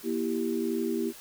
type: chord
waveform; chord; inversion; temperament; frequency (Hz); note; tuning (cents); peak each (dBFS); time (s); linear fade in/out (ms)
sine; E diminished; second; equal with one note detuned; 238.1 / 329.6 / 392; Bb3 / E4 / G4; +37 / 0 / 0; -31; 0.03-1.13; 50
effects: white hiss -48 dBFS RMS until 1.2 s